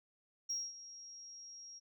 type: tone with ADSR envelope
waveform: sine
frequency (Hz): 5610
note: F8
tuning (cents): +7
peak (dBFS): -33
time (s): 0.49-1.8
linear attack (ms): 14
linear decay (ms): 220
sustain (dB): -16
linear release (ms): 25
effects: tanh soft clip ceiling -32 dBFS